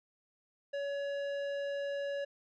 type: tone with tanh clipping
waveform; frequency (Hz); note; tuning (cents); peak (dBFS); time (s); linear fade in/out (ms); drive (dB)
triangle; 564; C#5; +30; -36; 0.73-2.25; 10; 17
effects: none